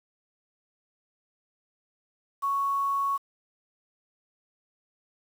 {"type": "tone with quantisation", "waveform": "sine", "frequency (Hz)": 1110, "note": "C#6", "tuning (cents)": 2, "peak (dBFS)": -24, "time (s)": [2.42, 3.18], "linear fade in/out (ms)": 20, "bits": 8, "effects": []}